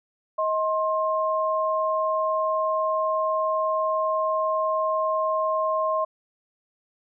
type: tone pair together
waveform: sine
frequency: 631.9 / 1062 Hz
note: D#5 / C6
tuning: +27 / +25 cents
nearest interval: major sixth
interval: 898 cents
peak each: -24 / -24 dBFS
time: 0.38-6.05 s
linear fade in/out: 10 ms
effects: none